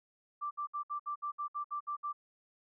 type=tone bursts; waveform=sine; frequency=1174.7 Hz; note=D6; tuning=in tune; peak=-34 dBFS; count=11; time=0.41-2.13 s; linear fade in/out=20 ms; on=100 ms; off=62 ms; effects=none